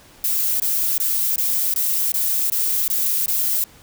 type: noise bursts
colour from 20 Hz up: violet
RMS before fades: -20 dBFS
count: 9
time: 0.24-3.64 s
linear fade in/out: 2 ms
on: 360 ms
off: 20 ms
effects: pink hiss -48 dBFS RMS until 3.82 s